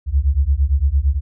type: beating tone pair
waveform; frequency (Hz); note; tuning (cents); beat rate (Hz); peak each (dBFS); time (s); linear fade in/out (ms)
sine; 65.41 / 74.21; C2 / D2; 0 / +19; 8.8; -16; 0.06-1.21; 50
effects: none